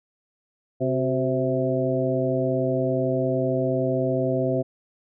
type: harmonic tone with a mistuned harmonic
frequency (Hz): 130.81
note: C3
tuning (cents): 0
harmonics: 1 / 2 / 3 / 4 / 5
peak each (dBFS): -27 / -27 / -27 / -27 / -27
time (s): 0.8-4.63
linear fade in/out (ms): 20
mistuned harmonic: 3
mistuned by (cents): -60
effects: none